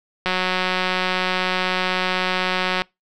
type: click train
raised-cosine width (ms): 0.3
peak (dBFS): -5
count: 472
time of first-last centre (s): 0.26-2.82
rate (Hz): 184
effects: noise-tail reverb RT60 0.2 s tail -25 dB re dry